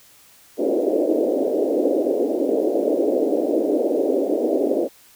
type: band-pass noise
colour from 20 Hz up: pink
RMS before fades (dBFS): -20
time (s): 0.57-4.89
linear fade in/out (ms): 50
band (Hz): 280 to 600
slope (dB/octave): 48
effects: white hiss -51 dBFS RMS until 5.15 s